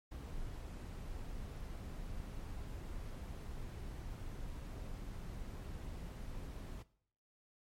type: noise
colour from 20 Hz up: brown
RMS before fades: -45 dBFS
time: 0.11-6.83 s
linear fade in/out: 10 ms
effects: noise-tail reverb RT60 0.6 s tail -18 dB re dry + MP3 64 kbps